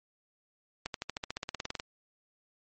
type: accelerating click train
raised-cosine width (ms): 0.2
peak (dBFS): -17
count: 16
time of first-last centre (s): 0.86-1.799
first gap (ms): 82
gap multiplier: 0.96
effects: MP3 32 kbps